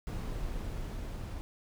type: noise with level ramp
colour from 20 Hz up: brown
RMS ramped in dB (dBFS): -36 to -39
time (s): 0.07-1.41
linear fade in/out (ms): 0
effects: none